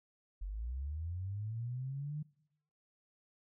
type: linear sweep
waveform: sine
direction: up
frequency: 44 to 154.1 Hz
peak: -37 dBFS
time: 0.41-2.23 s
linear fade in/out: 10 ms
effects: noise-tail reverb RT60 0.8 s tail -22 dB re dry

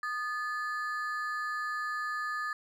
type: ring-modulated tone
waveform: triangle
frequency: 1480 Hz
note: F#6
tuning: in tune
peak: -27 dBFS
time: 0.03-2.53 s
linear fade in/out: 2 ms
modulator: 250 Hz
effects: none

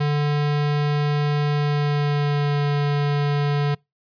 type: tone with pitch glide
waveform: square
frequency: 146.83 to 144.81 Hz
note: D3 to D3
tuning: 0 to -24 cents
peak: -19 dBFS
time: 0-3.75 s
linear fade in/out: 10 ms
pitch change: -24 cents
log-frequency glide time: 1.54-2.63 s
effects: noise-tail reverb RT60 0.2 s tail -26 dB re dry + resampled to 11025 Hz

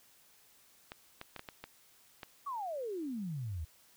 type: clicks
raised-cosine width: 0.3 ms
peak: -27 dBFS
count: 7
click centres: 0.919 / 1.214 / 1.363 / 1.394 / 1.488 / 1.64 / 2.232 s
type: exponential sweep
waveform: sine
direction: down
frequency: 1174.7 to 73.5 Hz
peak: -36 dBFS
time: 2.46-3.65 s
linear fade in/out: 10 ms
effects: white hiss -64 dBFS RMS until 3.96 s

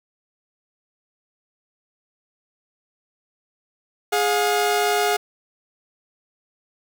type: tone pair together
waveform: sawtooth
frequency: 415.9 / 714 Hz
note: G#4 / F5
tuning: +2 / +38 cents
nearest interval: major sixth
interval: 936 cents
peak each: -17 dBFS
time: 4.12-5.17 s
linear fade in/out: 10 ms
effects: none

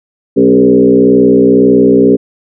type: tone with frequency modulation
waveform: sine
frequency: 338.6 Hz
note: E4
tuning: 46 cents sharp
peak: -3 dBFS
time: 0.36-2.17 s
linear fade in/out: 20 ms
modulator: 61.9 Hz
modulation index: 2.1
effects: none

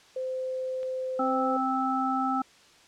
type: tone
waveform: sine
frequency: 517 Hz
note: C5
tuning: 21 cents flat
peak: -29 dBFS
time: 0.16-1.57 s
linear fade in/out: 5 ms
type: click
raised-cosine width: 0.3 ms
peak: -33 dBFS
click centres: 0.831 s
type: harmonic tone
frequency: 262.6 Hz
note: C4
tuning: 6 cents sharp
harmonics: 1 / 3 / 5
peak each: -29 / -29 / -29 dBFS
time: 1.19-2.42 s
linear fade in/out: 5 ms
effects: white hiss -56 dBFS RMS until 2.87 s + low-pass 6000 Hz 12 dB/octave

